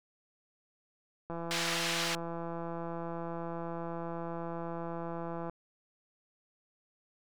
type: click train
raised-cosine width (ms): 1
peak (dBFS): -26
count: 706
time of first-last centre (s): 1.3-5.496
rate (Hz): 168
type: band-pass noise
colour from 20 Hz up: pink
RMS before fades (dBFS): -34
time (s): 1.51-2.15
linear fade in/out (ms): 0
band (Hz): 1600 to 5600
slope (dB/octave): 12
effects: none